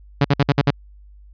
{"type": "tone bursts", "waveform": "sawtooth", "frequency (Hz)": 141.4, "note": "C#3", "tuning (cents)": 35, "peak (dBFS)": -8, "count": 6, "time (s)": [0.21, 0.706], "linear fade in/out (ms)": 5, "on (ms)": 36, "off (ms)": 56, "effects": ["added 50 Hz sine -42 dBFS peak until 1.33 s", "resampled to 11025 Hz"]}